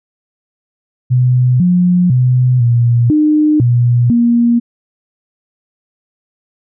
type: tone with pitch steps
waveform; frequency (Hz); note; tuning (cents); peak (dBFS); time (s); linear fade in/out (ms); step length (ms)
sine; 125.6 / 178.8 / 126.2 / 119 / 303.8 / 120.9 / 236.4; B2 / F3 / B2 / A#2 / D#4 / B2 / A#3; +30 / +41 / +38 / +36 / -41 / -36 / +24; -7; 1.1-4.6; 20; 500
effects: none